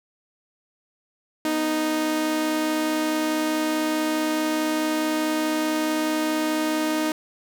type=tone pair together; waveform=sawtooth; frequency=245.7 / 310.4 Hz; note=B3 / D#4; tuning=-9 / -4 cents; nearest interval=major third; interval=405 cents; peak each=-28 / -18 dBFS; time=1.45-7.12 s; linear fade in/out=2 ms; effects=none